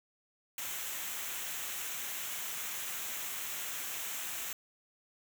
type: noise with comb filter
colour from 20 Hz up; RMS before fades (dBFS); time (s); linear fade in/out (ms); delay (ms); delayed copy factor
white; -39; 0.58-4.53; 2; 0.21; -0.55
effects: none